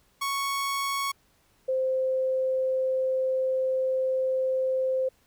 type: tone pair in turn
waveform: sawtooth / sine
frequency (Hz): 1108.7 / 521.3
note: C#6 / C5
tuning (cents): 0 / -6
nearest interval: octave + minor second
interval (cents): 1306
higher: first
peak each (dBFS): -23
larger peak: neither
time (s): 0.21-1.12 / 1.68-5.09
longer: second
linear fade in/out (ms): 10
effects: pink hiss -65 dBFS RMS until 5.26 s